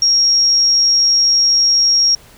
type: tone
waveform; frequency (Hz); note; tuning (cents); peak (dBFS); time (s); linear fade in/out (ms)
sine; 5588; F8; 0; -9; 0.02-2.15; 2
effects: pink hiss -44 dBFS RMS until 2.37 s